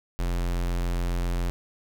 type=tone; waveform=square; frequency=43.65 Hz; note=F1; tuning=in tune; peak=-25 dBFS; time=0.19-1.5 s; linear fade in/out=0 ms; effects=none